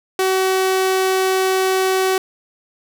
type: tone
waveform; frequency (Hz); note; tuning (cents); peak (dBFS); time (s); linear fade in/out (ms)
sawtooth; 377.9; F#4; +37; -11; 0.19-2.18; 2
effects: none